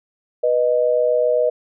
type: tone pair together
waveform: sine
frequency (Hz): 490.6 / 618.1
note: B4 / D#5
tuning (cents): -12 / -12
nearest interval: major third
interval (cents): 400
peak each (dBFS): -17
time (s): 0.43-1.5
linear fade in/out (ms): 10
effects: none